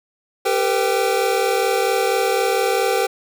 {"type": "tone cluster", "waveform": "square", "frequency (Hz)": [394.3, 457.7, 502, 785], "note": ["G4", "A#4", "B4", "G5"], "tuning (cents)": [10, -32, 28, 2], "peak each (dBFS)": -23, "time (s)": [0.45, 3.07], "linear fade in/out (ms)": 10, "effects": []}